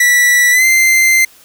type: tone with pitch glide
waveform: 45% pulse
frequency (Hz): 1954 to 2082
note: B6 to C7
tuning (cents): -19 to -9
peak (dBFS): -7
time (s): 0-1.25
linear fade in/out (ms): 5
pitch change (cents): +110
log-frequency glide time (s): 0.51-0.65
effects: white hiss -44 dBFS RMS until 1.44 s